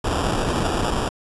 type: noise with sample-and-hold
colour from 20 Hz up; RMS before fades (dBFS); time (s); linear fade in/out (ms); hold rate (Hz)
pink; -22; 0.04-1.09; 5; 2100
effects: resampled to 24000 Hz